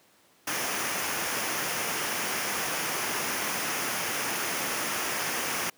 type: noise with comb filter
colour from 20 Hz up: pink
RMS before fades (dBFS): -30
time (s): 0.47-5.7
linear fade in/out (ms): 5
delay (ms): 0.25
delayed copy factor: -0.5
effects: pink hiss -61 dBFS RMS until 5.77 s + high-pass 200 Hz 12 dB/octave